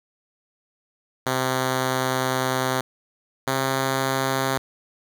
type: tone pair in turn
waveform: 5% pulse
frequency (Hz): 130 / 133.35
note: C3 / C3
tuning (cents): -11 / +33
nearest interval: unison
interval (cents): 44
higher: second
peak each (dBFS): -10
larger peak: neither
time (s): 1.26-2.81 / 3.47-4.58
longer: first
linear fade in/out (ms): 5
effects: none